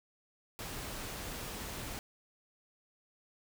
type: noise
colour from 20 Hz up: pink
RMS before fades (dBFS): -42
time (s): 0.59-1.99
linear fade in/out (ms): 0
effects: none